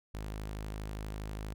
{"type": "tone", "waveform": "sawtooth", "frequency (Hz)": 52.4, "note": "G#1", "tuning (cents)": 16, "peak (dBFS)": -34, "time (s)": [0.14, 1.54], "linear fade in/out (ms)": 5, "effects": []}